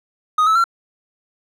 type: tone with pitch steps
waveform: triangle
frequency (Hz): 1247 / 1303.7 / 1363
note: D#6 / E6 / F6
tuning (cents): +3 / -20 / -43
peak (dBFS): -10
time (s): 0.38-0.641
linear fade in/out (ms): 5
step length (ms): 87
effects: none